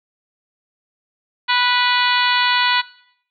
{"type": "harmonic tone with a mistuned harmonic", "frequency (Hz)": 491.9, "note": "B4", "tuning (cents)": -7, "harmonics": [2, 3, 4, 5, 6, 7, 8, 9], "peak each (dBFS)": [-19, -21, -22, -23, -24, -24, -25, -26], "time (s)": [1.48, 2.82], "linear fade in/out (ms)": 20, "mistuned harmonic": 9, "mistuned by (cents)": -20, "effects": ["noise-tail reverb RT60 0.7 s tail -20 dB re dry"]}